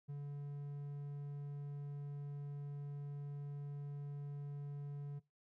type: tone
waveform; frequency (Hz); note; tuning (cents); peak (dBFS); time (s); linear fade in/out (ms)
triangle; 143.4; D3; -41; -40; 0.08-5.2; 20
effects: noise-tail reverb RT60 0.2 s tail -20 dB re dry